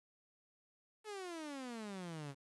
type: exponential sweep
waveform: sawtooth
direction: down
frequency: 440 to 134.2 Hz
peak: -40 dBFS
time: 1.04-2.35 s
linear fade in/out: 50 ms
effects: resampled to 24000 Hz + 11-bit